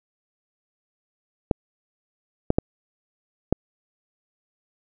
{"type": "clicks", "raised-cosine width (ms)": 2, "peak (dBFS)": -4, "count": 4, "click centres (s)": [1.512, 2.504, 2.585, 3.526], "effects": []}